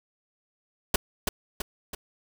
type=noise with echo; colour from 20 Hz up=pink; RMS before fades=-20 dBFS; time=0.94-0.96 s; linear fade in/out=5 ms; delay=330 ms; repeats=3; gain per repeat=-5 dB; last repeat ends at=1.95 s; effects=none